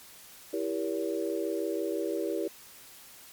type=chord; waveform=sine; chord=E diminished seventh; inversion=none; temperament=just; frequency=329.6 / 395.6 / 474.7 / 569.6 Hz; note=E4 / G4 / Bb4 / Db5; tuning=0 / +16 / +31 / +47 cents; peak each=-33 / -33 / -35 / -36 dBFS; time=0.53-2.48 s; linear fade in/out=5 ms; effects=white hiss -51 dBFS RMS until 3.32 s + MP3 96 kbps